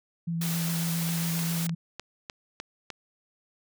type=tone with vibrato; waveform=sine; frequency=167.1 Hz; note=E3; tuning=24 cents sharp; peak=-27 dBFS; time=0.27-1.75 s; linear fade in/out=10 ms; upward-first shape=sine; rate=7.4 Hz; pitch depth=16 cents each way
type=high-pass noise; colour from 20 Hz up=white; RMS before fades=-34 dBFS; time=0.41-1.67 s; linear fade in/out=5 ms; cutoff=210 Hz; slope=24 dB/octave
type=click train; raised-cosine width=0.2 ms; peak=-19 dBFS; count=7; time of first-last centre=1.09-2.903 s; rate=3.31 Hz
effects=none